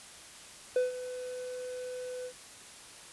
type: tone with ADSR envelope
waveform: triangle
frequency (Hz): 502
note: B4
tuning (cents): +28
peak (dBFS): -21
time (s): 0.76-2.33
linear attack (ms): 3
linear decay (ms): 150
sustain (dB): -14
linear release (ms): 71
effects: white hiss -50 dBFS RMS until 3.12 s + resampled to 24000 Hz